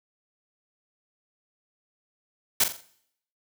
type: noise with echo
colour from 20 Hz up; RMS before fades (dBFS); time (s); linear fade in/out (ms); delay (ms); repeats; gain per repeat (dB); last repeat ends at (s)
white; -20; 2.6-2.64; 5; 43; 4; -8; 2.812
effects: noise-tail reverb RT60 0.7 s tail -19 dB re dry + high-pass 60 Hz 12 dB/octave